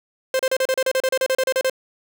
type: tone bursts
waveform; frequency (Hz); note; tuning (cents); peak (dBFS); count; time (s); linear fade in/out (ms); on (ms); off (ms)
45% pulse; 523.3; C5; 0; -17; 16; 0.34-1.698; 2; 53; 34
effects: none